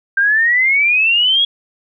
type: exponential sweep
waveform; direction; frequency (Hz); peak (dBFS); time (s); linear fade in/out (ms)
sine; up; 1568 to 3351; -10; 0.17-1.45; 5
effects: none